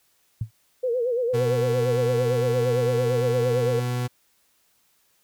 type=tone with exponential decay; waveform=sine; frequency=110.6 Hz; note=A2; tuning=9 cents sharp; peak=-20 dBFS; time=0.41-0.51 s; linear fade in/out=5 ms; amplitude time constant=20 ms
type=tone with vibrato; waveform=sine; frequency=486.1 Hz; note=B4; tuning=28 cents flat; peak=-21 dBFS; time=0.83-3.8 s; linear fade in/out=10 ms; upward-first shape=sine; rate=8.8 Hz; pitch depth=100 cents each way
type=tone; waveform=40% pulse; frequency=123.47 Hz; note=B2; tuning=in tune; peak=-23 dBFS; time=1.33-4.08 s; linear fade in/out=20 ms
effects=white hiss -65 dBFS RMS until 5.23 s